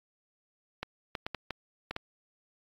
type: clicks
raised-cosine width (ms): 0.3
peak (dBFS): -18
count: 7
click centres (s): 0.83 / 1.152 / 1.265 / 1.347 / 1.507 / 1.91 / 1.964
effects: AAC 32 kbps